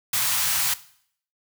white band-stop noise, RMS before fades -23 dBFS, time 0.13-0.74 s, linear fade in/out 5 ms, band 160 to 790 Hz, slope 24 dB/octave, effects noise-tail reverb RT60 0.6 s tail -17 dB re dry + high-pass 80 Hz 12 dB/octave

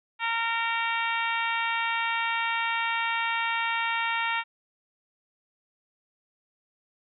harmonic tone, 460 Hz, A#4, 23 cents flat, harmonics 2 / 3 / 4 / 5 / 6 / 7 / 8, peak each -30 / -32 / -32 / -32 / -34 / -39 / -40 dBFS, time 0.19-4.44 s, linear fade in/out 50 ms, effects none

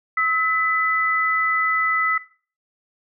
sine tone pair together, 1294 / 1998.2 Hz, E6 / B6, -32 / +20 cents, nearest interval minor sixth, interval 752 cents, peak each -20 dBFS, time 0.17-2.18 s, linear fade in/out 5 ms, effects noise-tail reverb RT60 0.4 s tail -17 dB re dry

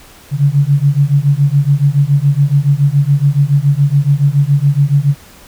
sine beating tone pair, 138.59 / 145.69 Hz, C#3 / D3, 0 / -14 cents, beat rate 7.1 Hz, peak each -11 dBFS, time 0.31-5.15 s, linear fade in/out 50 ms, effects pink hiss -40 dBFS RMS until 5.47 s

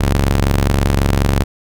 sawtooth ring-modulated tone, 69.3 Hz, C#2, in tune, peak -5 dBFS, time 0-1.44 s, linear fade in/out 10 ms, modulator 21.9 Hz, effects none

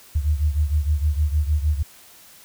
sine beating tone pair, 73.42 / 79.92 Hz, D2 / D#2, 0 / +47 cents, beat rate 6.5 Hz, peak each -19 / -23 dBFS, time 0.15-1.83 s, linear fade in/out 10 ms, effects white hiss -48 dBFS RMS until 2.44 s

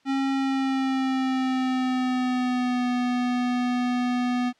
square tone with pitch glide, 270.8 to 246.9 Hz, C#4 to B3, -40 to 0 cents, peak -23 dBFS, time 0.05-4.53 s, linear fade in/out 50 ms, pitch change -160 cents, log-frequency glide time 0.34-2.88 s, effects white hiss -63 dBFS RMS until 4.59 s + low-pass 4000 Hz 12 dB/octave

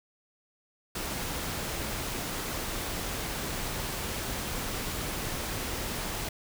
pink noise, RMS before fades -34 dBFS, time 0.95-6.29 s, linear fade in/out 5 ms, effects none

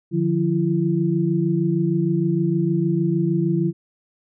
sine tone cluster, 150 / 176.5 / 337 Hz, D3 / F3 / E4, +37 / +19 / +38 cents, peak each -22 / -21 / -22 dBFS, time 0.11-3.73 s, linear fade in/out 50 ms, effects none

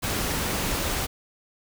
pink noise, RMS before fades -27 dBFS, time 0.02-1.07 s, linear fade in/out 20 ms, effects none

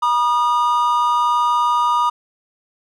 triangle tone pair together, 963.2 / 1222 Hz, B5 / D#6, -44 / -32 cents, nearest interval major third, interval 412 cents, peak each -15 / -15 dBFS, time 0.02-2.1 s, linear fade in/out 10 ms, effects none

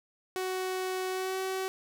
sawtooth tone with pitch glide, 372.7 to 379 Hz, F#4 to F#4, +13 to +42 cents, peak -27 dBFS, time 0.36-1.68 s, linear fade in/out 0 ms, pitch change +29 cents, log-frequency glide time 1.09-1.39 s, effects 10-bit

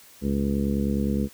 harmonic tone, 69.7 Hz, C#2, 10 cents sharp, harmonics 1 / 2 / 3 / 4 / 5 / 6 / 7, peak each -29 / -32 / -24 / -32 / -35 / -36 / -35 dBFS, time 0.21-1.29 s, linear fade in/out 50 ms, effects white hiss -51 dBFS RMS until 1.33 s

